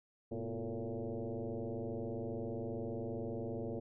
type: tone with frequency modulation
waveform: sine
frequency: 103.83 Hz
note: G#2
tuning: in tune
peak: -37 dBFS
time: 0.31-3.8 s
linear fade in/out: 10 ms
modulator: 115 Hz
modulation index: 4.3
effects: none